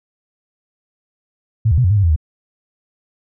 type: tone with pitch steps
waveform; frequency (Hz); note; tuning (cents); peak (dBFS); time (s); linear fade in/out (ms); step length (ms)
sine; 110.7 / 77.5 / 125.5 / 90.2 / 105.4 / 99.7 / 84.1 / 76.6; A2 / D#2 / B2 / F#2 / G#2 / G2 / E2 / D#2; +11 / -6 / +28 / -44 / +26 / +30 / +35 / -27; -10; 1.65-2.162; 10; 64
effects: none